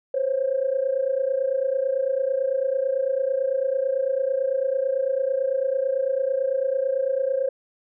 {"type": "tone pair together", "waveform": "sine", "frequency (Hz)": [514, 543], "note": ["C5", "C#5"], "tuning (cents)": [-31, -36], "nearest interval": "minor second", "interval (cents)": 95, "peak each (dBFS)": [-24, -22], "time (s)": [0.14, 7.49], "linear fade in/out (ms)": 5, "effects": ["tanh soft clip ceiling -13 dBFS"]}